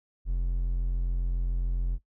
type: tone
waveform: triangle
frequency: 43.58 Hz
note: F1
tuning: 3 cents flat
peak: -23 dBFS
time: 0.25-1.99 s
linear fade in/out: 50 ms
effects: noise-tail reverb RT60 0.1 s tail -17 dB re dry